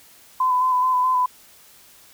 sine tone with vibrato, 1012 Hz, B5, 42 cents sharp, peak -16 dBFS, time 0.4-1.26 s, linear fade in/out 5 ms, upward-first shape square, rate 4.7 Hz, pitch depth 20 cents each way, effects white hiss -50 dBFS RMS until 2.13 s

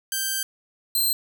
5% pulse tone pair in turn, 1568 / 4133 Hz, G6 / C8, 0 / -22 cents, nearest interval octave + perfect fourth, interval 1678 cents, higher second, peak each -13 / -13 dBFS, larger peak neither, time 0.12-0.43 / 0.95-1.13 s, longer first, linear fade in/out 2 ms, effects none

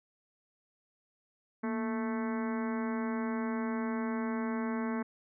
harmonic tone with a mistuned harmonic, 220 Hz, A3, in tune, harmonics 1 / 2 / 3 / 4 / 5 / 6 / 7 / 8 / 9 / 10, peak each -32 / -40 / -45 / -44 / -44 / -49 / -47 / -51 / -50 / -53 dBFS, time 1.63-5.03 s, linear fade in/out 10 ms, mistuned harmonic 1, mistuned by +97 cents, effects none

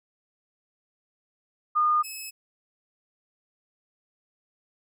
sine / 10% pulse tone pair in turn, 1220 / 2585 Hz, D#6 / E7, -34 / -34 cents, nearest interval octave + minor second, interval 1300 cents, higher second, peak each -19 / -27 dBFS, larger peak first, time 1.75-2.03 / 2.03-2.31 s, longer neither, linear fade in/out 20 ms, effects none

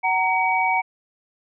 sine tone cluster, 752 / 927 / 2266 Hz, F#5 / A#5 / C#7, +28 / -10 / +37 cents, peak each -22 dBFS, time 0.03-0.82 s, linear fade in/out 20 ms, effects none

